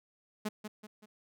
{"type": "tone with echo", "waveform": "sawtooth", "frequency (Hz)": 212.4, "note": "G#3", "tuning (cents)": 39, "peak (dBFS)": -28, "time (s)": [0.45, 0.49], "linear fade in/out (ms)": 10, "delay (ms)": 190, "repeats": 3, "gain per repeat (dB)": -7, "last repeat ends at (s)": 1.06, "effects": []}